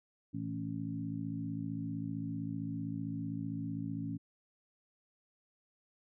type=harmonic tone with a mistuned harmonic; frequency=55.5 Hz; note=A1; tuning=16 cents sharp; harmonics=2 / 3 / 4 / 5; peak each=-42 / -41 / -43 / -40 dBFS; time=0.33-4.18 s; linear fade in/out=20 ms; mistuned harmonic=2; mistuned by=+35 cents; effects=none